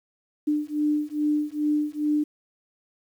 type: beating tone pair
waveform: sine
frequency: 297.7 / 300.1 Hz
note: D4 / D4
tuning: +24 / +38 cents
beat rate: 2.4 Hz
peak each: -25 dBFS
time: 0.47-2.24 s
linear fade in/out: 10 ms
effects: 9-bit